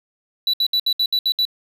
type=tone bursts; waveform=triangle; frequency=3951 Hz; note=B7; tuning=in tune; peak=-14 dBFS; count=8; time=0.47-1.452 s; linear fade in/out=2 ms; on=65 ms; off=66 ms; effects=none